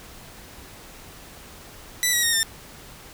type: tone with pitch steps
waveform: 10% pulse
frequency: 1975.5 / 1915.9 / 1858.2 / 1802.1 Hz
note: B6 / A#6 / A#6 / A6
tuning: 0 / +47 / -6 / +41 cents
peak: -10 dBFS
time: 2.03-2.43 s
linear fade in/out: 0 ms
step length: 100 ms
effects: pink hiss -44 dBFS RMS until 3.13 s